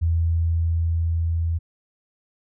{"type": "tone with level ramp", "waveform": "sine", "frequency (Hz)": 83, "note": "E2", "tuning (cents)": 12, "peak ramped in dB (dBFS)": [-17, -20], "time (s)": [0.01, 1.59], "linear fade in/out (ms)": 20, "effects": []}